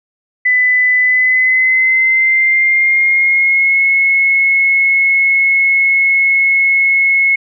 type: tone with pitch glide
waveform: sine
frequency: 2000 to 2181 Hz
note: B6 to C#7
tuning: +21 to -29 cents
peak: -8 dBFS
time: 0.45-7.36 s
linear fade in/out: 10 ms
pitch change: +150 cents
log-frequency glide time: 1.01-3.82 s
effects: none